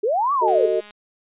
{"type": "linear two-way sweep", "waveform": "sine", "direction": "up then down", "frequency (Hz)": [383.1, 1172, 383.1], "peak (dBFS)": -17, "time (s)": [0.03, 0.67], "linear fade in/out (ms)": 10, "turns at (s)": 0.33}
{"type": "chord", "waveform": "sine", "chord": "D# diminished", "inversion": "first", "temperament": "just", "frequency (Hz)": [373.4, 448, 622.3], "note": ["F#4", "A4", "D#5"], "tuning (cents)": [16, 31, 0], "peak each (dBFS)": -22, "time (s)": [0.41, 0.81], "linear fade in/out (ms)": 20}
{"type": "click train", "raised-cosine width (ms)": 0.2, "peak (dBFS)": -26, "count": 90, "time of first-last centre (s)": [0.48, 0.908], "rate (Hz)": 208}
{"effects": ["resampled to 8000 Hz"]}